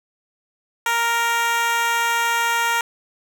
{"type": "tone with high-pass filter", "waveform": "10% pulse", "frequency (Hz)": 466.2, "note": "A#4", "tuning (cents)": 0, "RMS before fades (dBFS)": -20, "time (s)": [0.86, 2.81], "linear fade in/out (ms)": 2, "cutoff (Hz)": 930, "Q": 1.6, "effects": []}